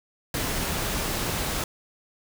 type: noise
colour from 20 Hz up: pink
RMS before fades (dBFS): -28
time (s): 0.34-1.64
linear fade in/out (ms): 2
effects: none